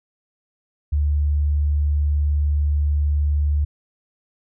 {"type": "tone", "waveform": "sine", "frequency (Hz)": 73.42, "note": "D2", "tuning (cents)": 0, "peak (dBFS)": -16, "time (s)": [0.92, 3.65], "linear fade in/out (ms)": 10, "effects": []}